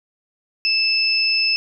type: tone pair together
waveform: sine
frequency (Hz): 2637 / 5215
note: E7 / E8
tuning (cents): 0 / -19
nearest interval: octave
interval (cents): 1181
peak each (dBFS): -19 / -18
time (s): 0.65-1.56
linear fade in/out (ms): 0
effects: none